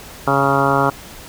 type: harmonic tone with a mistuned harmonic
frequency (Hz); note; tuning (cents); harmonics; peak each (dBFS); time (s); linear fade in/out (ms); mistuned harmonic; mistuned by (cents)
138.5; C#3; -1; 1 / 2 / 3 / 4 / 5 / 6 / 7 / 8 / 9 / 10; -22 / -22 / -22 / -22 / -22 / -22 / -22 / -22 / -22 / -22; 0.27-0.9; 5; 7; -18
effects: pink hiss -37 dBFS RMS until 1.28 s